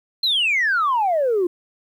sine exponential sweep, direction down, 4219 to 339.8 Hz, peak -15 dBFS, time 0.23-1.47 s, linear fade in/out 5 ms, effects tanh soft clip ceiling -13 dBFS + 9-bit

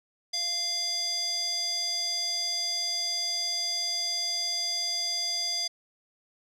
square tone with band-pass filter, 691 Hz, F5, 19 cents flat, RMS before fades -30 dBFS, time 0.33-5.68 s, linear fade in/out 10 ms, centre 5200 Hz, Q 8.7, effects none

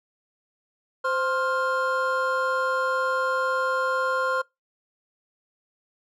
triangle tone cluster, 519 / 1057 / 1399 Hz, C5 / C6 / F6, -14 / +17 / +3 cents, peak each -25 dBFS, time 1.04-4.42 s, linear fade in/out 10 ms, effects noise-tail reverb RT60 0.2 s tail -24 dB re dry

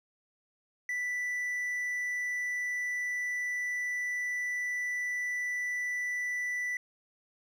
triangle tone, 1975.5 Hz, B6, in tune, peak -29 dBFS, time 0.89-6.77 s, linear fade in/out 2 ms, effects none

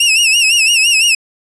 sawtooth tone with vibrato, 2708 Hz, E7, 46 cents sharp, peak -5 dBFS, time 0-1.15 s, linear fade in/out 5 ms, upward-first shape sine, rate 5.9 Hz, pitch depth 110 cents each way, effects resampled to 24000 Hz + 7-bit

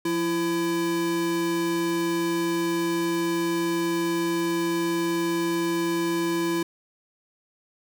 square tone pair together, 174.61 / 335.2 Hz, F3 / E4, 0 / +29 cents, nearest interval major seventh, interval 1129 cents, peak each -34 / -24 dBFS, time 0.05-6.63 s, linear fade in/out 5 ms, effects none

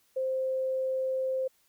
sine tone, 523.3 Hz, C5, in tune, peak -27 dBFS, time 0.16-1.48 s, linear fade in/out 10 ms, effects white hiss -68 dBFS RMS until 1.68 s

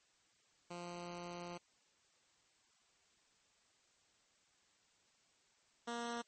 10% pulse tone pair in turn, 174.61 / 236 Hz, F3 / A#3, 0 / +22 cents, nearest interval perfect fourth, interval 522 cents, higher second, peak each -37 / -32 dBFS, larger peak second, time 0.7-1.58 / 5.87-6.22 s, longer first, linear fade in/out 10 ms, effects white hiss -73 dBFS RMS until 6.27 s + MP3 32 kbps

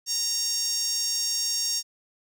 sawtooth tone with high-pass filter, 926 Hz, A#5, 12 cents flat, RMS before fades -27 dBFS, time 0.06-1.83 s, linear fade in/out 50 ms, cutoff 5800 Hz, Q 7.3, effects none

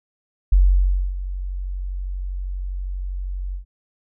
sine tone with ADSR envelope, 46.25 Hz, F#1, in tune, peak -9 dBFS, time 0.52-3.65 s, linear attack 7 ms, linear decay 610 ms, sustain -15 dB, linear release 110 ms, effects none

